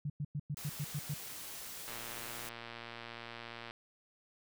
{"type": "tone bursts", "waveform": "sine", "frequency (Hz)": 146.5, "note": "D3", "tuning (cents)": -4, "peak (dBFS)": -34, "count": 8, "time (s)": [0.05, 1.142], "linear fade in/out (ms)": 5, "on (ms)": 49, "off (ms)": 100}
{"type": "noise", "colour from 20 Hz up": "white", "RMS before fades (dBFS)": -46, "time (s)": [0.57, 2.49], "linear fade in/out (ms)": 0}
{"type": "click train", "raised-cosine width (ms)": 0.3, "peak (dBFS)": -29, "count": 215, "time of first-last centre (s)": [1.88, 3.709], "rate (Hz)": 117}
{"effects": []}